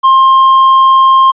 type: tone with hard clipping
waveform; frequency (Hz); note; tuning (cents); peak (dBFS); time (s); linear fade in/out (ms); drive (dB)
sine; 1061; C6; +24; -4; 0.03-1.32; 20; 3
effects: resampled to 8000 Hz